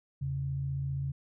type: tone pair together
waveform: sine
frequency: 81.2 / 136.39 Hz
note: E2 / C#3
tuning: -26 / -28 cents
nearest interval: major sixth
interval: 898 cents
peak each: -39 / -31 dBFS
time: 0.21-1.12 s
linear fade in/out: 10 ms
effects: none